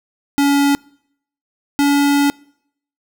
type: tone pair in turn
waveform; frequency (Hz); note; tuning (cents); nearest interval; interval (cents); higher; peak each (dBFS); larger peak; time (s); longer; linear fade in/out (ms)
square; 282.7 / 284.7; C#4 / C#4; +34 / +46; unison; 12; second; -12; neither; 0.38-0.75 / 1.79-2.3; second; 0
effects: noise-tail reverb RT60 0.7 s tail -26 dB re dry